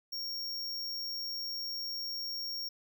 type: tone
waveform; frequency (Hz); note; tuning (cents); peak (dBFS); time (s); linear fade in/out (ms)
square; 5540; F8; -15; -36; 0.12-2.69; 10
effects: none